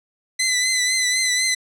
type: tone with vibrato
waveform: 15% pulse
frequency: 2019 Hz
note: B6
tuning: 38 cents sharp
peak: -11 dBFS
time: 0.39-1.55 s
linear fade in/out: 10 ms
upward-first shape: triangle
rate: 4 Hz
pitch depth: 48 cents each way
effects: low-pass 12000 Hz 12 dB/octave